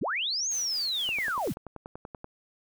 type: linear two-way sweep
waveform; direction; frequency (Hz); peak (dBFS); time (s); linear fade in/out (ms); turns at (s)
sine; up then down; 69.3 to 6650 to 69.3; -27; 0.01-1.53; 10; 0.49
type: noise with tremolo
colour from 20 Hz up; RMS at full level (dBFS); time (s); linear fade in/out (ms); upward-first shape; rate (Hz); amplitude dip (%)
white; -45; 0.51-1.54; 2; sine; 4.4; 45
type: click train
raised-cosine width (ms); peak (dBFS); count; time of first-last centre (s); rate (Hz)
1; -26; 13; 1.09-2.244; 10.4
effects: none